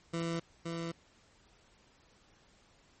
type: tone with echo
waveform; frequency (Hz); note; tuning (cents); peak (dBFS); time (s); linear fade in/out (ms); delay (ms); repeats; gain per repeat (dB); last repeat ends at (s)
20% pulse; 167.1; E3; +24; -28; 0.13-0.4; 10; 520; 1; -3; 0.92
effects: pink hiss -65 dBFS RMS until 3 s + MP3 32 kbps